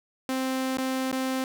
sawtooth tone with dropouts, 261.6 Hz, C4, in tune, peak -22 dBFS, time 0.29-1.44 s, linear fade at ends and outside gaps 1 ms, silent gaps 0.772-0.784 / 1.115-1.126 s, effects none

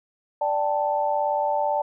sine chord, D suspended fourth, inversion none, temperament just, 587.3 / 783.1 / 881 Hz, D5 / G5 / A5, 0 / -2 / +2 cents, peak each -25 / -27 / -24 dBFS, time 0.41-1.82 s, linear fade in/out 5 ms, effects none

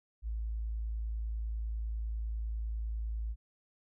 sine tone, 55 Hz, A1, in tune, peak -33 dBFS, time 0.22-3.36 s, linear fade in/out 50 ms, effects none

